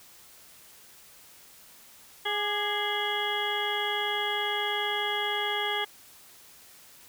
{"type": "harmonic tone with a mistuned harmonic", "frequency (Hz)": 415.3, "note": "G#4", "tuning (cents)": 0, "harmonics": [1, 2, 3, 4, 5, 7, 8], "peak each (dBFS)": [-35, -33, -38, -35, -34, -38, -32], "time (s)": [2.25, 5.85], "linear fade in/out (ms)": 10, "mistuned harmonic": 3, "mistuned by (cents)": -61, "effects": ["white hiss -53 dBFS RMS until 7.08 s"]}